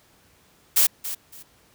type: noise with echo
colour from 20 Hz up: blue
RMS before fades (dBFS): -17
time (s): 0.76-0.87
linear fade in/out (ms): 10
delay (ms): 280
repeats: 2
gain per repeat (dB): -13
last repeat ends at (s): 1.43
effects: pink hiss -58 dBFS RMS until 1.74 s + high-pass 60 Hz 12 dB/octave